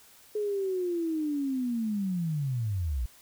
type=linear sweep; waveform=sine; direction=down; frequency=425.9 to 55 Hz; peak=-27 dBFS; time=0.35-3.06 s; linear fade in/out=5 ms; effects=white hiss -56 dBFS RMS until 3.21 s